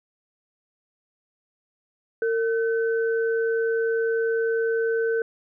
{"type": "tone pair together", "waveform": "sine", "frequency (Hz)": [455, 1522], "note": ["A#4", "F#6"], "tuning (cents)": [-42, 48], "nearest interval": "octave + major sixth", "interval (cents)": 2090, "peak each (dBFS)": [-21, -30], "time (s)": [2.22, 5.22], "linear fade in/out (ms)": 2, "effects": []}